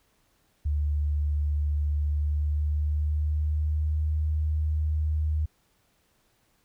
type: tone with pitch glide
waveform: sine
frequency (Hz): 73.8 to 76.8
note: D2 to D#2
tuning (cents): +9 to -22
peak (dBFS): -23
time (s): 0.65-5.46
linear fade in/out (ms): 10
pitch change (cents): +69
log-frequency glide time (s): 2.03-4.13
effects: pink hiss -68 dBFS RMS until 6.64 s